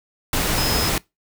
sine tone in noise, 5100 Hz, D#8, 42 cents sharp, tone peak -24 dBFS, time 0.58-0.89 s, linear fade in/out 2 ms, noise pink, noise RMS -21 dBFS, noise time 0.33-0.98 s, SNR -6 dB, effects noise-tail reverb RT60 0.2 s tail -23 dB re dry

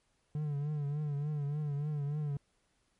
triangle tone with vibrato, 146.83 Hz, D3, in tune, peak -30 dBFS, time 0.35-2.37 s, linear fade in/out 2 ms, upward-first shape triangle, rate 3.4 Hz, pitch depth 79 cents each way, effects pink hiss -75 dBFS RMS until 2.99 s + MP3 48 kbps

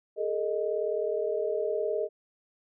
sine chord, Ab suspended second, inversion none, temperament equal with one note detuned, 415.3 / 454.7 / 622.3 Hz, Ab4 / Bb4 / Eb5, 0 / -43 / 0 cents, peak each -31 dBFS, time 0.16-2.09 s, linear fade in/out 50 ms, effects none

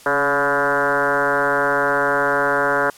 sine tone with frequency modulation, 1000 Hz, B5, 21 cents sharp, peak -15 dBFS, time 0.06-2.9 s, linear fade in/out 2 ms, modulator 144 Hz, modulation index 4.4, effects white hiss -45 dBFS RMS until 2.97 s + low-pass 12000 Hz 12 dB/octave

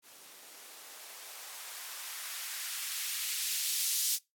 violet noise with band-pass filter sweep, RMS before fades -38 dBFS, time 0.02-4.19 s, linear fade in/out 50 ms, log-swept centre 230 to 4700 Hz, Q 0.87, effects noise-tail reverb RT60 0.2 s tail -23 dB re dry + AAC 64 kbps

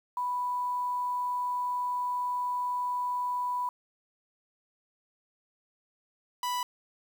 sine / 45% pulse tone pair in turn, 987.8 / 987.8 Hz, B5 / B5, 0 / 0 cents, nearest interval unison, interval 0 cents, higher neither, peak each -28 / -29 dBFS, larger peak first, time 0.17-3.69 / 6.43-6.63 s, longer first, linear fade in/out 2 ms, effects 9-bit

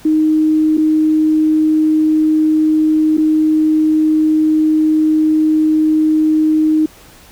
sine tone with dropouts, 311.1 Hz, D#4, in tune, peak -9 dBFS, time 0.05-6.86 s, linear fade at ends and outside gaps 5 ms, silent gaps 0.772-0.778 / 3.171-3.179 s, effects pink hiss -42 dBFS RMS until 7.31 s

